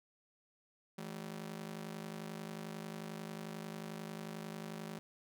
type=ring-modulated tone; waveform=sawtooth; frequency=191.3 Hz; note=G3; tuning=42 cents flat; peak=-36 dBFS; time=0.98-4.99 s; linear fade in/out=0 ms; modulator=25.6 Hz; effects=none